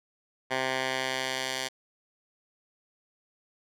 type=tone with band-pass filter sweep; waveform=10% pulse; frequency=130.81 Hz; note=C3; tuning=in tune; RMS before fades=-31 dBFS; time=0.5-1.69 s; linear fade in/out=20 ms; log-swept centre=1700 to 4500 Hz; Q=0.73; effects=none